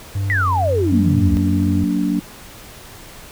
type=tone with pitch glide; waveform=triangle; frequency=98.5 to 91.9 Hz; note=G2 to F#2; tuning=+9 to -11 cents; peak=-16 dBFS; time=0.15-1.84 s; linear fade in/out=5 ms; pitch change=-120 cents; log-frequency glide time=0.32-0.44 s
type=exponential sweep; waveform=sine; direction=down; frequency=2031 to 63.2 Hz; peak=-16 dBFS; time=0.3-1.37 s; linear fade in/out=0 ms
type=chord; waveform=sine; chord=Gb augmented; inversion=none; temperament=just; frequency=185 / 231.2 / 289.1 Hz; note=Gb3 / Bb3 / D4; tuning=0 / -14 / -27 cents; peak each=-20 / -22 / -19 dBFS; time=0.91-2.2 s; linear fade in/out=10 ms
effects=pink hiss -39 dBFS RMS until 3.31 s